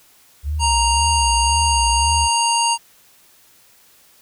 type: tone with vibrato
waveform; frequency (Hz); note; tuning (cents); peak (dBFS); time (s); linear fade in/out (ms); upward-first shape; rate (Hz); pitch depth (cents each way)
sine; 68; C#2; -33; -19; 0.43-2.29; 50; sine; 1.9; 200
type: harmonic tone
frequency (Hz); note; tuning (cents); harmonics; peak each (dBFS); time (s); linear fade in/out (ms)
932.3; A#5; 0; 1 / 3 / 5 / 7 / 9 / 10; -17 / -22 / -24 / -25 / -27 / -27; 0.59-2.78; 50
effects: white hiss -52 dBFS RMS until 4.21 s